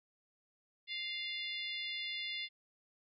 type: harmonic tone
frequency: 698.5 Hz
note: F5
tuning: in tune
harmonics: 3 / 4 / 5 / 6 / 7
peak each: -42 / -46 / -42 / -48 / -51 dBFS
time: 0.87-2.49 s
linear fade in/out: 50 ms
effects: none